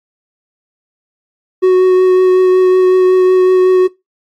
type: tone with vibrato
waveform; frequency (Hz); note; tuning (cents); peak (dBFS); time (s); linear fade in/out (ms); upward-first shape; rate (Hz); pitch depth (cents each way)
triangle; 370; F#4; 0; -3; 1.62-3.88; 20; triangle; 5.4; 13
effects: noise-tail reverb RT60 0.2 s tail -21 dB re dry + AAC 48 kbps